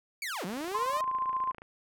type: linear two-way sweep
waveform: sawtooth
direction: down then up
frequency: 2349 to 166.9 to 632 Hz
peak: -30 dBFS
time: 0.22-1.01 s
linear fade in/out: 2 ms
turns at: 0.45 s
type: click train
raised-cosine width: 0.5 ms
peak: -31 dBFS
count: 32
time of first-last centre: 0.5-1.619 s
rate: 27.7 Hz
type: tone with tremolo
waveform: sine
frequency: 1043 Hz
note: C6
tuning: 6 cents flat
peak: -26 dBFS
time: 0.74-1.52 s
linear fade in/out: 10 ms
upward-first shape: sine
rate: 15 Hz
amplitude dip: 50%
effects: none